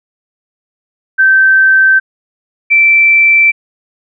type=tone pair in turn; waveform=sine; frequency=1551 / 2335 Hz; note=G6 / D7; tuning=-19 / -11 cents; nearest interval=perfect fifth; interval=708 cents; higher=second; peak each=-4 dBFS; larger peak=neither; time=1.18-2 / 2.7-3.52 s; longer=neither; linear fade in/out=20 ms; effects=none